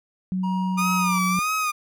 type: tone with pitch glide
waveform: sine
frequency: 185.9 to 182.5 Hz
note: F#3 to F#3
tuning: +8 to -24 cents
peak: -22 dBFS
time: 0.32-1.39 s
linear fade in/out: 0 ms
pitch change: -32 cents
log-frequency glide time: 0.74-0.87 s
type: tone with tremolo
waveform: triangle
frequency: 950 Hz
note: A#5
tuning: 33 cents sharp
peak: -26 dBFS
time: 0.43-1.19 s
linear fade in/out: 10 ms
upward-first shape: sine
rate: 2.1 Hz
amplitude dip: 30%
type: tone with vibrato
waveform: 30% pulse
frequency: 1210 Hz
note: D#6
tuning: 49 cents flat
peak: -19 dBFS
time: 0.77-1.72 s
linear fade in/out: 20 ms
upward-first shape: sine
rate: 1.6 Hz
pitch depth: 89 cents each way
effects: none